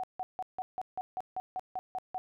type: tone bursts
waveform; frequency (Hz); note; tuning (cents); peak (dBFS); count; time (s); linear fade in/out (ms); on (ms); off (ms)
sine; 746; F#5; +14; -32; 12; 0-2.18; 0; 35; 160
effects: none